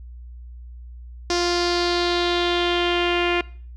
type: tone with low-pass filter sweep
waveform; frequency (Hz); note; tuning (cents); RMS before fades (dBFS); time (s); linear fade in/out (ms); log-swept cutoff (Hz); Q
sawtooth; 349.7; F4; +2; -21; 1.3-3.41; 2; 5400 to 2600; 4
effects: noise-tail reverb RT60 0.5 s tail -22 dB re dry + added 60 Hz sine -36 dBFS peak until 3.76 s